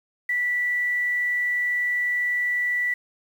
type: tone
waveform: sine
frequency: 1962 Hz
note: B6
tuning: 12 cents flat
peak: -21 dBFS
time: 0.29-2.94 s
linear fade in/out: 5 ms
effects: 8-bit